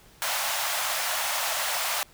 pink high-pass noise, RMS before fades -28 dBFS, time 0.22-2.03 s, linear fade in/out 0 ms, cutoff 620 Hz, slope 48 dB/octave, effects pink hiss -55 dBFS RMS until 2.13 s

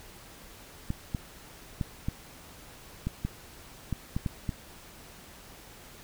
clicks, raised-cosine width 5 ms, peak -17 dBFS, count 10, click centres 0.904 / 1.148 / 1.812 / 2.085 / 3.07 / 3.25 / 3.927 / 4.165 / 4.262 / 4.492 s, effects pink hiss -50 dBFS RMS until 6.03 s

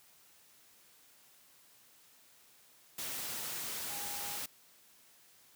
sine tone in noise, 818 Hz, G#5, 26 cents flat, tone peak -48 dBFS, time 3.9-4.37 s, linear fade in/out 5 ms, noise white, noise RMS -40 dBFS, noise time 2.98-4.46 s, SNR -11 dB, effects white hiss -63 dBFS RMS until 5.55 s + high-pass 80 Hz 12 dB/octave

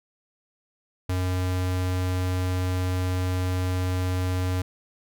square tone, 91.6 Hz, F#2, 17 cents flat, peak -24 dBFS, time 1.09-4.62 s, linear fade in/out 5 ms, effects none

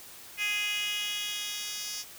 10% pulse tone with high-pass filter sweep, 415.3 Hz, G#4, in tune, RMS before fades -33 dBFS, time 0.37-2.05 s, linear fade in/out 50 ms, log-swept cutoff 2400 to 4500 Hz, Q 4, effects white hiss -48 dBFS RMS until 2.18 s

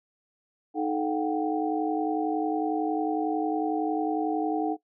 sine tone cluster, 310.8 / 434.1 / 724 / 775 Hz, D#4 / A4 / F#5 / G5, -2 / -23 / -38 / -20 cents, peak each -27 / -32 / -32 / -32 dBFS, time 0.74-4.77 s, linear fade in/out 50 ms, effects noise-tail reverb RT60 0.1 s tail -18 dB re dry

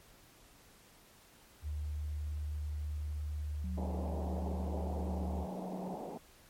sine tone with vibrato, 75 Hz, D2, 37 cents sharp, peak -35 dBFS, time 1.62-5.47 s, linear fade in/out 50 ms, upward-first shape sine, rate 19 Hz, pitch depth 13 cents each way
sine tone with tremolo, 185 Hz, F#3, in tune, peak -40 dBFS, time 3.64-5.94 s, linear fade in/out 0 ms, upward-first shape sine, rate 1.5 Hz, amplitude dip 30%
white band-pass noise, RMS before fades -43 dBFS, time 3.77-6.18 s, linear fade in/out 10 ms, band 150 to 850 Hz, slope 48 dB/octave
effects pink hiss -61 dBFS RMS until 6.49 s + MP3 64 kbps

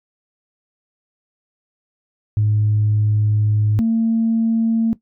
sine tone pair in turn, 105.9 / 226.3 Hz, G#2 / A3, +34 / +49 cents, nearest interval octave + minor second, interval 1315 cents, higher second, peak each -13 dBFS, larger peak neither, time 2.37-3.79 / 3.79-4.93 s, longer first, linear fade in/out 0 ms, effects noise-tail reverb RT60 0.1 s tail -17 dB re dry + tanh soft clip ceiling -9 dBFS

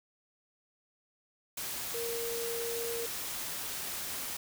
sine tone in noise, 466.2 Hz, A#4, in tune, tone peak -35 dBFS, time 1.94-3.06 s, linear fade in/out 5 ms, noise white, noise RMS -38 dBFS, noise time 1.57-4.37 s, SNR 0 dB, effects none

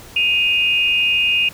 sine tone pair together, 2500 / 2823 Hz, D#7 / F7, +8 / +18 cents, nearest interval major second, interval 210 cents, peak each -16 / -17 dBFS, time 0.16-1.49 s, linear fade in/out 5 ms, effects pink hiss -40 dBFS RMS until 1.53 s

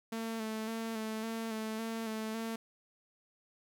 sawtooth tone with vibrato, 222.5 Hz, A3, 20 cents sharp, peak -32 dBFS, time 0.12-2.56 s, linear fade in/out 5 ms, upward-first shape square, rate 1.8 Hz, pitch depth 27 cents each way, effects none

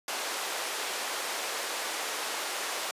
pink band-pass noise, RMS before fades -34 dBFS, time 0.08-2.91 s, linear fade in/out 2 ms, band 520 to 11000 Hz, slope 12 dB/octave, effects high-pass 300 Hz 12 dB/octave + resampled to 32000 Hz

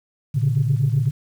sine tone cluster, 114.8 / 136.7 / 144.6 Hz, A#2 / C#3 / D3, -26 / -24 / -27 cents, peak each -20 dBFS, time 0.34-1.11 s, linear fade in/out 20 ms, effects tanh soft clip ceiling -9 dBFS + 8-bit

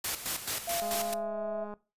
white noise with tremolo, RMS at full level -32 dBFS, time 0.04-1.14 s, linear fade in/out 5 ms, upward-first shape square, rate 4.6 Hz, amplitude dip 65%
sine tone with pitch glide, 685 to 653.3 Hz, F5 to E5, -34 to -16 cents, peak -32 dBFS, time 0.67-1.65 s, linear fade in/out 10 ms, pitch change -82 cents, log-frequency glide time 1.08-1.38 s
click train, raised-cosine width 1 ms, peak -29 dBFS, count 192, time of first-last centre 0.82-1.738 s, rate 208 Hz
effects noise-tail reverb RT60 0.3 s tail -20 dB re dry + resampled to 32000 Hz

